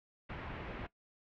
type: low-pass noise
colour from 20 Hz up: pink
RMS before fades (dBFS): -44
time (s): 0.29-0.87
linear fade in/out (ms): 10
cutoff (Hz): 2600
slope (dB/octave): 24
effects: noise-tail reverb RT60 0.1 s tail -19 dB re dry